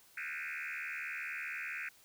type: tone with frequency modulation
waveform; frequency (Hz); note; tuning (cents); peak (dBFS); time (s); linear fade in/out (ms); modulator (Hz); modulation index
sine; 2000; B6; +21; -37; 0.17-1.89; 5; 75.6; 7.4
effects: tanh soft clip ceiling -34 dBFS + white hiss -63 dBFS RMS until 2.04 s